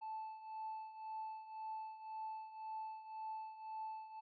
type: tone with tremolo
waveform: triangle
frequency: 876 Hz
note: A5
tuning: 8 cents flat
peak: -38 dBFS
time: 0.01-4.21 s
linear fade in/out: 20 ms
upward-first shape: triangle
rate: 1.9 Hz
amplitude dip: 80%
effects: tanh soft clip ceiling -39 dBFS + resampled to 11025 Hz